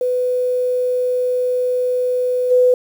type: tone with level steps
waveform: sine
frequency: 500 Hz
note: B4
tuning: 21 cents sharp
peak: -15 / -9 dBFS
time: 0.01-2.74 s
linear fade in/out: 2 ms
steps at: 2.5 s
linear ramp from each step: 20 ms
effects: 7-bit